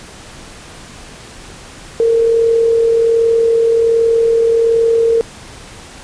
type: tone with amplitude modulation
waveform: sine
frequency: 458.6 Hz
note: A#4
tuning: 28 cents flat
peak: -7 dBFS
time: 2-5.21 s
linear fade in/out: 0 ms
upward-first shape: sine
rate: 41.3 Hz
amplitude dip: 35%
effects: pink hiss -35 dBFS RMS until 6.03 s + resampled to 22050 Hz